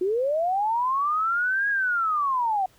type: linear two-way sweep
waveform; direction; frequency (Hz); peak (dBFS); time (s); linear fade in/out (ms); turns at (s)
sine; up then down; 350.6 to 1661.2 to 737; -21; 0.01-2.66; 5; 1.69
effects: pink hiss -59 dBFS RMS until 2.78 s